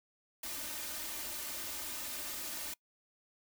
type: noise with comb filter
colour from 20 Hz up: white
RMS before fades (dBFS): -41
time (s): 0.43-2.74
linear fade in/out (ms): 5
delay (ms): 3.3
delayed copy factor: +0.8
effects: noise-tail reverb RT60 0.1 s tail -24 dB re dry